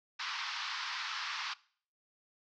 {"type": "band-pass noise", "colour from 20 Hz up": "pink", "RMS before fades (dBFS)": -39, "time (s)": [0.19, 1.54], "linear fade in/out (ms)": 10, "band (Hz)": [960, 5400], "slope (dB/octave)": 48, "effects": ["noise-tail reverb RT60 0.5 s tail -21 dB re dry"]}